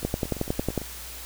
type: two click trains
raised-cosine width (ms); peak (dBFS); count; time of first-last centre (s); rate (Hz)
2; -22 / -11; 8 / 9; 0.03-0.817 / 0.05-0.777; 8.9 / 11
effects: added 60 Hz sine -43 dBFS peak until 1.25 s + white hiss -40 dBFS RMS until 1.25 s